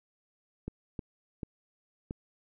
clicks, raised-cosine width 3 ms, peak -23 dBFS, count 4, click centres 0.68 / 0.992 / 1.432 / 2.109 s, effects none

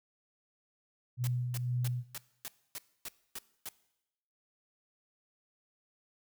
sine tone with tremolo, 123.47 Hz, B2, in tune, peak -29 dBFS, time 1.17-2.04 s, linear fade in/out 50 ms, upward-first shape sine, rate 2 Hz, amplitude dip 45%
white noise bursts, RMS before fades -41 dBFS, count 9, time 1.24-3.688 s, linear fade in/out 0 ms, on 32 ms, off 270 ms
effects noise-tail reverb RT60 0.9 s tail -20 dB re dry

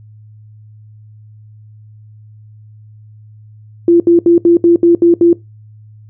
sine tone bursts, 342.1 Hz, F4, 36 cents flat, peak -4 dBFS, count 8, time 3.88-5.33 s, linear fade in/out 2 ms, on 120 ms, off 70 ms, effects noise-tail reverb RT60 0.2 s tail -20 dB re dry + added 107 Hz sine -36 dBFS peak until 6.09 s

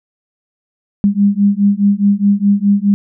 sine beating tone pair, 199.4 / 204.2 Hz, G3 / G#3, +30 / -29 cents, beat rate 4.8 Hz, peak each -12 dBFS, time 1.04-2.94 s, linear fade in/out 0 ms, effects none

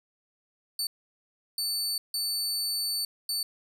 sawtooth tone bursts at uneven times, 4500 Hz, C#8, 25 cents sharp, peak -25 dBFS, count 4, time 0.79-0.87 / 1.58-1.98 / 2.14-3.05 / 3.29-3.43 s, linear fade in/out 2 ms, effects none

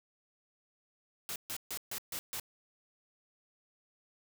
white noise bursts, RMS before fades -39 dBFS, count 6, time 1.29-2.398 s, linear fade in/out 0 ms, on 68 ms, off 140 ms, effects none

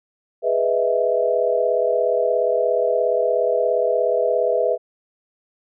sine chord, E major seventh, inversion first, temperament equal, 415.3 / 493.9 / 622.3 / 659.3 Hz, G#4 / B4 / D#5 / E5, 0 / 0 / 0 / 0 cents, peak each -24 / -20 / -24 / -21 dBFS, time 0.42-4.78 s, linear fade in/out 50 ms, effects none

